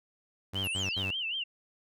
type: tone bursts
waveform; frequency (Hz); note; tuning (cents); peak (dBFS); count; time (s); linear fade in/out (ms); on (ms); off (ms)
sawtooth; 96.2; G2; -32; -31; 3; 0.53-1.112; 10; 150; 66
type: tone with vibrato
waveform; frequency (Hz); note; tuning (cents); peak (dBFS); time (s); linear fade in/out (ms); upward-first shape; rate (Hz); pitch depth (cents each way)
sine; 2891; F#7; -41; -31; 0.55-1.44; 10; sine; 5.2; 170
type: exponential sweep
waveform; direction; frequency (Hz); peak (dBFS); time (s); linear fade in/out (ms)
sine; down; 11940 to 3429; -40; 0.64-1.02; 0
effects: none